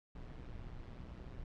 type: noise with amplitude modulation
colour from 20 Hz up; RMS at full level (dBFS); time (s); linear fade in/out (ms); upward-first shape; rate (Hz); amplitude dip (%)
brown; -45; 0.15-1.44; 5; sine; 122; 70
effects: low-pass 4000 Hz 12 dB/octave